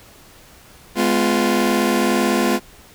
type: chord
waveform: sawtooth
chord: F diminished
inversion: first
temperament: just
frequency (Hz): 209.5 / 251.4 / 349.2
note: Ab3 / Cb4 / F4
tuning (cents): +15 / +31 / 0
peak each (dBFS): -16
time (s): 0.95-2.6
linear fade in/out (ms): 50
effects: pink hiss -46 dBFS RMS until 2.94 s